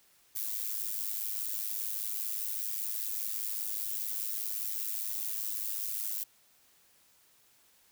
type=noise with amplitude modulation; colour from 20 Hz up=violet; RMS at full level=-32 dBFS; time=0.35-6.24 s; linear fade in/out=10 ms; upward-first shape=sine; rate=105 Hz; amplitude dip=75%; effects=white hiss -65 dBFS RMS until 7.91 s